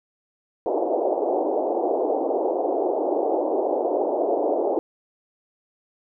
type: band-pass noise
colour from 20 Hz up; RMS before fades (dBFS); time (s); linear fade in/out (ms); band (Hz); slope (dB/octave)
pink; -23; 0.66-4.79; 0; 320 to 790; 48
effects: none